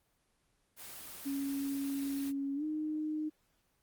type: noise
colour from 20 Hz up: white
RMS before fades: -47 dBFS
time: 0.76-2.33 s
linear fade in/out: 50 ms
type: tone with pitch glide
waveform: sine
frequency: 277.2 to 307.6 Hz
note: C#4 to D#4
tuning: 0 to -20 cents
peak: -33 dBFS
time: 1.25-3.3 s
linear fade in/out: 20 ms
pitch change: +180 cents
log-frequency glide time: 2.55-2.64 s
effects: pink hiss -75 dBFS RMS until 3.82 s + Opus 24 kbps